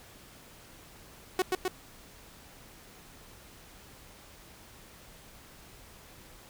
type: tone with echo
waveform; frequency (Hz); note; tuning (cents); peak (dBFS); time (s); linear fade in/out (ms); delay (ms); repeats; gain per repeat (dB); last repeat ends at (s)
sawtooth; 370; F#4; 0; -20; 1.39-1.42; 2; 130; 2; -2; 1.68
effects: pink hiss -53 dBFS RMS until 6.49 s